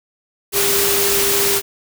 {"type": "tone in noise", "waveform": "sine", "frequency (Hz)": 399.9, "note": "G4", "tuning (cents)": 35, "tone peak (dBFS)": -20, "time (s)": [0.52, 1.62], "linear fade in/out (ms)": 50, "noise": "white", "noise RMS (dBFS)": -17, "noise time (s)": [0.52, 1.62], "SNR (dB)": -6, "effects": []}